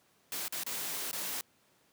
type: noise with dropouts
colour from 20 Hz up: white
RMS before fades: -37 dBFS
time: 0.32-1.41 s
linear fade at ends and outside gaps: 1 ms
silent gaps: 0.481-0.524 / 0.635-0.664 / 1.113-1.13 s
effects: pink hiss -68 dBFS RMS until 1.92 s + high-pass 150 Hz 12 dB/octave